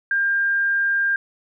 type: tone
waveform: sine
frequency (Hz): 1600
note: G6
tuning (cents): +35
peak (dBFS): -17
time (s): 0.11-1.16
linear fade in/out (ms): 2
effects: none